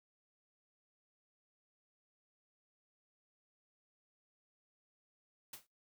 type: noise with exponential decay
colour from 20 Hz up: white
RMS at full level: -44 dBFS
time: 5.53-5.67 s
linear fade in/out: 5 ms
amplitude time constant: 30 ms
effects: noise-tail reverb RT60 0.2 s tail -22 dB re dry